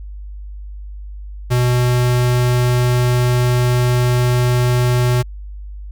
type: tone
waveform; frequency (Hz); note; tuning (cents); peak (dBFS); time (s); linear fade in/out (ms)
square; 123.47; B2; 0; -13; 1.5-5.23; 20
effects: added 50 Hz sine -28 dBFS peak until 5.91 s